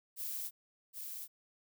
violet noise with echo, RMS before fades -40 dBFS, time 0.16-0.51 s, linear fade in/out 50 ms, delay 770 ms, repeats 1, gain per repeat -4 dB, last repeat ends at 1.28 s, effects none

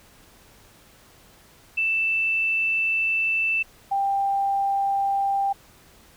sine tone pair in turn, 2654 / 791.3 Hz, E7 / G5, +11 / +16 cents, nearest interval octave + major sixth, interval 2095 cents, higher first, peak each -20 dBFS, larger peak neither, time 1.77-3.63 / 3.91-5.53 s, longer first, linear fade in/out 10 ms, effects pink hiss -53 dBFS RMS until 6.16 s

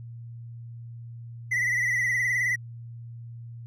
triangle tone with vibrato, 1975.5 Hz, B6, in tune, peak -21 dBFS, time 1.51-2.56 s, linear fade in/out 10 ms, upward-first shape sine, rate 19 Hz, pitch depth 64 cents each way, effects added 117 Hz sine -38 dBFS peak until 3.66 s

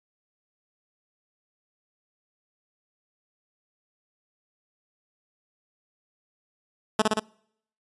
10% pulse tone with echo, 216.3 Hz, A3, 29 cents flat, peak -9 dBFS, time 6.99-7.02 s, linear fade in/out 5 ms, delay 59 ms, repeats 3, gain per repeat -2 dB, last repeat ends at 7.197 s, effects noise-tail reverb RT60 0.7 s tail -26 dB re dry + resampled to 24000 Hz

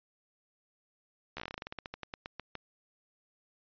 slowing click train, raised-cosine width 0.3 ms, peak -23 dBFS, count 21, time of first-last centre 1.37-2.553 s, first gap 13 ms, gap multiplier 1.14, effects resampled to 11025 Hz

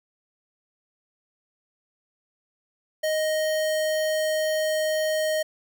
square tone, 623 Hz, D#5, 2 cents sharp, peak -23 dBFS, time 3.03-5.43 s, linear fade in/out 10 ms, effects none

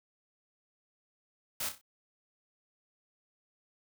white noise with echo, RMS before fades -35 dBFS, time 1.6-1.69 s, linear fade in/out 5 ms, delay 31 ms, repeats 4, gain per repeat -8 dB, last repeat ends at 1.814 s, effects none

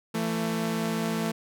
sawtooth tone pair together, 168.1 / 222.5 Hz, E3 / A3, +34 / +20 cents, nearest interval perfect fourth, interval 486 cents, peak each -27 / -24 dBFS, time 0.14-1.32 s, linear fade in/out 10 ms, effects none

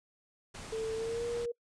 pink low-pass noise, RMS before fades -46 dBFS, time 0.54-1.46 s, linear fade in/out 10 ms, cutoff 9600 Hz, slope 48 dB/octave
sine tone with pitch glide, 444.3 to 473.4 Hz, A4 to A#4, +17 to +27 cents, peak -32 dBFS, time 0.72-1.52 s, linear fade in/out 10 ms, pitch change +110 cents, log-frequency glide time 0.96-1.25 s
effects noise-tail reverb RT60 0.1 s tail -26 dB re dry

